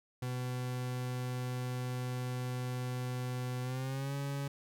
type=tone with pitch glide; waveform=40% pulse; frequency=125.5 to 140.06 Hz; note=B2 to C#3; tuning=+28 to +18 cents; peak=-34 dBFS; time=0.22-4.48 s; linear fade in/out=5 ms; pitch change=+190 cents; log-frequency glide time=3.62-4.14 s; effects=none